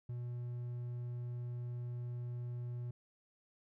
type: tone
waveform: triangle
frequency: 121.4 Hz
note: B2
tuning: 29 cents flat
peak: -37 dBFS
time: 0.09-2.91 s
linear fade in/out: 5 ms
effects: none